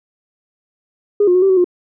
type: tone with pitch steps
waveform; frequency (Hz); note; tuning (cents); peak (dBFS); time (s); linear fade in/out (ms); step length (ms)
sine; 410.9 / 357.7 / 365.8 / 387.5 / 375.6 / 356.5; G#4 / F4 / F#4 / G4 / F#4 / F4; -18 / +41 / -20 / -20 / +26 / +36; -8; 1.2-1.644; 5; 74
effects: tanh soft clip ceiling -4 dBFS